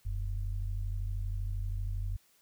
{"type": "tone pair together", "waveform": "sine", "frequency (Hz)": [42.32, 95], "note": ["E1", "F#2"], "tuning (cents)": [46, 46], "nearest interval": "octave + major second", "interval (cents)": 1400, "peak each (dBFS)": [-33, -36], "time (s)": [0.05, 2.17], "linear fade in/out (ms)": 10, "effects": ["white hiss -67 dBFS RMS until 2.41 s"]}